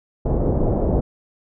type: low-pass noise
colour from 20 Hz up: pink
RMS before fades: -19 dBFS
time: 0.25-1.01 s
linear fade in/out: 10 ms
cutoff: 650 Hz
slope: 24 dB/octave
effects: none